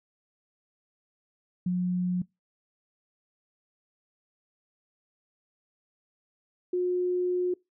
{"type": "tone pair in turn", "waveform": "sine", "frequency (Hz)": [180, 360], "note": ["F#3", "F#4"], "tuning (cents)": [-47, -47], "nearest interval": "octave", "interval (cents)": 1200, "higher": "second", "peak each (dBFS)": -24, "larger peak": "neither", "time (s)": [[1.66, 2.22], [6.73, 7.54]], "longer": "second", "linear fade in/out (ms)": 5, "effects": ["noise-tail reverb RT60 0.2 s tail -23 dB re dry"]}